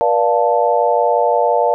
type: chord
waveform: sine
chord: B half-diminished seventh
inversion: none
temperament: equal with one note detuned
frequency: 481.2 / 587.3 / 698.5 / 880 Hz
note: B4 / D5 / F5 / A5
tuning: -45 / 0 / 0 / 0 cents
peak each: -17 dBFS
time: 0.01-1.74 s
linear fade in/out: 0 ms
effects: none